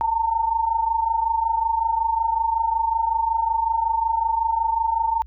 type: tone pair together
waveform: sine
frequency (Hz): 886 / 911.4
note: A5 / A#5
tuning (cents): +12 / -39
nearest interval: unison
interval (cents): 49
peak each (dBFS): -24 / -20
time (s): 0.01-5.22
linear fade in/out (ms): 0
effects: added 60 Hz sine -39 dBFS peak until 5.26 s